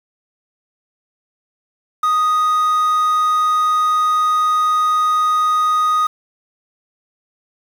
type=tone with quantisation; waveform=triangle; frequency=1244 Hz; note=D#6; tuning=1 cent flat; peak=-11 dBFS; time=2.03-6.07 s; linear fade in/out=5 ms; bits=6; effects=none